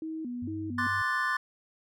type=tone with vibrato; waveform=sine; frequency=278.8 Hz; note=C#4; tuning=10 cents sharp; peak=-33 dBFS; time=0.02-0.87 s; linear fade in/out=2 ms; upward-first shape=square; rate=2.2 Hz; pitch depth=230 cents each way
type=tone; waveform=sine; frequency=98 Hz; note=G2; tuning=in tune; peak=-38 dBFS; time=0.42-1.02 s; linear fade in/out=5 ms
type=chord; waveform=triangle; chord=D dominant seventh; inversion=third; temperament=equal; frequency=1046.5 / 1174.7 / 1480 / 1760 Hz; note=C6 / D6 / F#6 / A6; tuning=0 / 0 / 0 / 0 cents; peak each=-31 / -32 / -32 / -28 dBFS; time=0.78-1.37 s; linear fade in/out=5 ms
effects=none